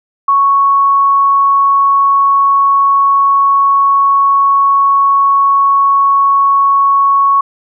sine tone, 1108.7 Hz, C#6, in tune, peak -6 dBFS, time 0.28-7.41 s, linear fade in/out 5 ms, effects none

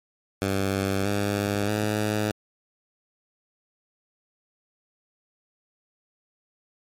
10% pulse tone with pitch steps, 97.5 / 101.64 / 105.96 Hz, G2 / G#2 / G#2, -9 / -37 / +35 cents, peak -15 dBFS, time 0.42-2.31 s, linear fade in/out 0 ms, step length 630 ms, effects MP3 64 kbps

